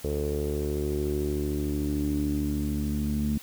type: tone with low-pass filter sweep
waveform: sawtooth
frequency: 73.42 Hz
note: D2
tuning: in tune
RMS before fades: -28 dBFS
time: 0.04-3.38 s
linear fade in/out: 5 ms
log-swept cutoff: 460 to 230 Hz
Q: 6.7
effects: white hiss -47 dBFS RMS until 3.42 s